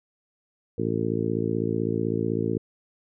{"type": "harmonic tone", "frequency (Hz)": 55.9, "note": "A1", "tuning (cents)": 28, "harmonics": [2, 3, 4, 5, 6, 7, 8], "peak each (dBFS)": [-31, -31, -31, -31, -31, -31, -31], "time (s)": [0.78, 2.58], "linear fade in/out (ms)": 5, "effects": []}